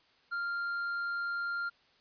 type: tone with tanh clipping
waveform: sine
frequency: 1395 Hz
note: F6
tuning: 2 cents flat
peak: -33 dBFS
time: 0.31-1.7 s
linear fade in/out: 20 ms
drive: 4 dB
effects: white hiss -66 dBFS RMS until 2 s + resampled to 11025 Hz